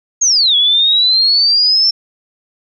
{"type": "exponential two-way sweep", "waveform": "sine", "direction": "down then up", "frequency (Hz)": [6700, 3336, 5410], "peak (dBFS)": -8, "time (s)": [0.21, 1.91], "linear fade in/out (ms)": 10, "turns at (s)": 0.56, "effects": []}